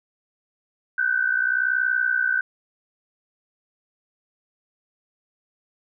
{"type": "tone pair together", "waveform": "sine", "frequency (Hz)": [1489.1, 1550], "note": ["F#6", "G6"], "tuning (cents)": [11, -20], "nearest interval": "minor second", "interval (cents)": 69, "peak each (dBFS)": -22, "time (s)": [0.98, 2.41], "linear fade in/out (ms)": 5, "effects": []}